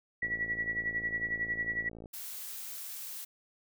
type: tone with tremolo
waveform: sine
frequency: 1941 Hz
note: B6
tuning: 31 cents flat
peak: -28 dBFS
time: 0.22-1.89 s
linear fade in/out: 5 ms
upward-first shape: sine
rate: 11 Hz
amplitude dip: 75%
type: click train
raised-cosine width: 2 ms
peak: -33 dBFS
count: 103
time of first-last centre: 0.23-2.058 s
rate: 55.8 Hz
type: noise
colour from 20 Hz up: blue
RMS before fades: -42 dBFS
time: 2.13-3.25 s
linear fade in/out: 10 ms
effects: none